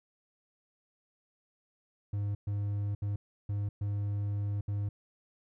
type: tone bursts at uneven times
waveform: triangle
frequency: 102 Hz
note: G#2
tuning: 31 cents flat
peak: -28 dBFS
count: 6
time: 2.13-2.35 / 2.47-2.95 / 3.02-3.16 / 3.49-3.69 / 3.81-4.61 / 4.68-4.89 s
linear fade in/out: 5 ms
effects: none